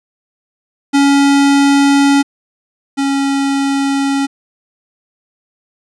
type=tone pair in turn; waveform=square; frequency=280.1 / 276.1 Hz; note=C#4 / C#4; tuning=+18 / -7 cents; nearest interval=unison; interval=25 cents; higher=first; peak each=-8 / -13 dBFS; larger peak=first; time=0.93-2.23 / 2.97-4.27 s; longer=neither; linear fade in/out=20 ms; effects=resampled to 22050 Hz